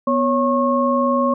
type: tone cluster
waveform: sine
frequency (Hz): 246.2 / 554 / 1088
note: B3 / C#5 / C#6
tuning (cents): -5 / -1 / -33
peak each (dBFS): -19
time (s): 0.07-1.34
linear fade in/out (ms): 5
effects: none